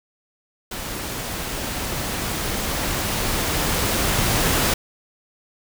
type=noise with level ramp; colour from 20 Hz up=pink; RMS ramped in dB=-30 to -19 dBFS; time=0.71-4.74 s; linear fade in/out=5 ms; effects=none